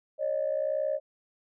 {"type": "tone pair together", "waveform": "sine", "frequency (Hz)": [550, 611.1], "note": ["C#5", "D#5"], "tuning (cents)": [-14, -31], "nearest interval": "major second", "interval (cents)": 183, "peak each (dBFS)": [-29, -28], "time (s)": [0.18, 1], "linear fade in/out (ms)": 50, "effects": ["tanh soft clip ceiling -19 dBFS"]}